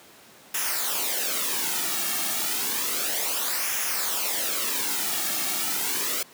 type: noise with flanger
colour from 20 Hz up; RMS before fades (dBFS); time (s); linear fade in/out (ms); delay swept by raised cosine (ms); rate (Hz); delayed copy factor
white; -27; 0.54-6.23; 5; 0.23 to 2.03; 0.31; -0.65
effects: pink hiss -50 dBFS RMS until 6.33 s + high-pass 200 Hz 12 dB/octave